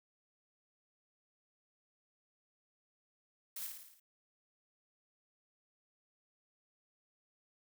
blue noise with echo, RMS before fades -43 dBFS, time 3.56-3.67 s, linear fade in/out 5 ms, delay 55 ms, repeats 6, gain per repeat -4 dB, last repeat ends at 4 s, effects none

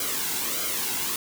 white noise with flanger, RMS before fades -28 dBFS, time 0-1.16 s, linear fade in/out 2 ms, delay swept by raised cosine 1.1 to 1.69 ms, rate 1.6 Hz, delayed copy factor -0.65, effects none

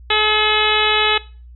harmonic tone, 427.3 Hz, G#4, 49 cents sharp, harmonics 1 / 2 / 3 / 4 / 5 / 6 / 7 / 8 / 9, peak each -22 / -22 / -22 / -22 / -22 / -22 / -22 / -22 / -22 dBFS, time 0.1-1.18 s, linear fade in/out 5 ms, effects noise-tail reverb RT60 0.4 s tail -21 dB re dry + added 60 Hz sine -37 dBFS peak until 1.55 s

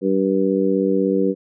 harmonic tone, 96.3 Hz, G2, 30 cents flat, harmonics 2 / 3 / 4 / 5, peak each -21 / -21 / -21 / -21 dBFS, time 0.01-1.35 s, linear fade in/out 50 ms, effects none

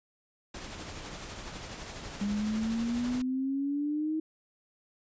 pink noise with tremolo, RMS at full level -40 dBFS, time 0.54-3.22 s, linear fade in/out 5 ms, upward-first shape triangle, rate 12 Hz, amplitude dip 40%
sine exponential sweep, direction up, 201.3 to 317.6 Hz, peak -28 dBFS, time 2.21-4.2 s, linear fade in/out 5 ms
effects resampled to 16000 Hz

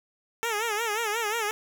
10% pulse tone with vibrato, 440 Hz, A4, in tune, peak -18 dBFS, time 0.43-1.51 s, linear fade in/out 0 ms, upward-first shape sine, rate 5.6 Hz, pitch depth 120 cents each way, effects none

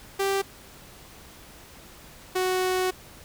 sawtooth tone pair in turn, 392 / 370 Hz, G4 / F#4, 0 / 0 cents, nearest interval minor second, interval 100 cents, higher first, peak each -19 dBFS, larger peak neither, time 0.19-0.42 / 2.35-2.91 s, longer second, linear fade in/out 10 ms, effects pink hiss -48 dBFS RMS until 3.24 s

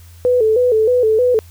sine tone with vibrato, 466.1 Hz, A#4, in tune, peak -10 dBFS, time 0.25-1.39 s, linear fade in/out 0 ms, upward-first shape square, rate 3.2 Hz, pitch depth 110 cents each way, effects added 85 Hz sine -38 dBFS peak until 1.5 s + white hiss -49 dBFS RMS until 1.5 s

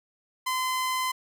sawtooth tone, 1027 Hz, C6, 33 cents flat, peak -22 dBFS, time 0.46-1.12 s, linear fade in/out 10 ms, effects none

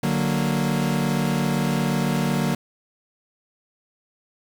40% pulse chord, D augmented, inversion none, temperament equal with one note detuned, 147.34 / 185 / 233.1 Hz, D3 / F#3 / A#3, +6 / 0 / 0 cents, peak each -24 dBFS, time 0.03-2.55 s, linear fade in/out 5 ms, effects 7-bit

